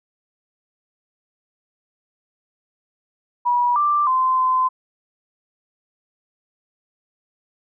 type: tone with pitch steps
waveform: sine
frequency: 970 / 1179 / 1034 / 1028 Hz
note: B5 / D6 / C6 / C6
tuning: -31 / +6 / -21 / -31 cents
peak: -15 dBFS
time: 3.45-4.69 s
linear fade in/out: 20 ms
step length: 310 ms
effects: none